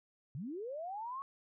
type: linear sweep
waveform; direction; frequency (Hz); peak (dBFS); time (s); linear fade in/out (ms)
sine; up; 116.8 to 1120; -39; 0.35-1.22; 0
effects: none